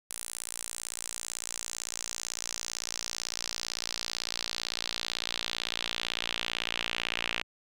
sawtooth tone with band-pass filter sweep, 57.9 Hz, A#1, 11 cents flat, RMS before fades -36 dBFS, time 0.1-7.43 s, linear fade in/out 5 ms, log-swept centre 9600 to 2700 Hz, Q 2.5, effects none

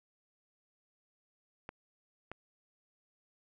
clicks, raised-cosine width 0.5 ms, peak -27 dBFS, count 2, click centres 1.691 / 2.316 s, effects none

